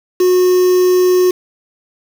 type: tone with quantisation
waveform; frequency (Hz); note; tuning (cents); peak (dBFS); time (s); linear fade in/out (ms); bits
triangle; 364.6; F#4; -25; -6; 0.2-1.31; 5; 4
effects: none